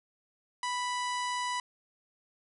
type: harmonic tone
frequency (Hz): 987.8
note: B5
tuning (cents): 0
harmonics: 1 / 2 / 3 / 4 / 5 / 6 / 7 / 8 / 9 / 10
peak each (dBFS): -32 / -38 / -42 / -44 / -46 / -48 / -49 / -50 / -51 / -52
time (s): 0.63-1.6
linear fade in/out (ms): 2
effects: none